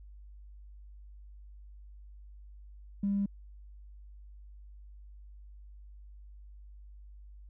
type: tone with tanh clipping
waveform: triangle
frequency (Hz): 199.8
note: G3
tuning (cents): +33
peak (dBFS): -27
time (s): 3.03-3.26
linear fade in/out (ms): 5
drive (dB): 4
effects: added 50 Hz sine -48 dBFS peak until 7.49 s